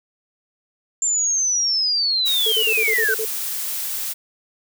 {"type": "linear sweep", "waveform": "sine", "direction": "down", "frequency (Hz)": [7320, 1480], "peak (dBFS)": -17, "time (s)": [1.02, 3.14], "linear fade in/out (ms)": 2}
{"type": "noise", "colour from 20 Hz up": "blue", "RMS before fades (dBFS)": -26, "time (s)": [2.25, 4.14], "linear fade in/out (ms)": 20}
{"type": "tone bursts", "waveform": "sine", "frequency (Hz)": 440, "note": "A4", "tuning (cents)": 0, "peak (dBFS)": -23, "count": 8, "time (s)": [2.46, 3.251], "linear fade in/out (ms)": 5, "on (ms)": 63, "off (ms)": 41}
{"effects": []}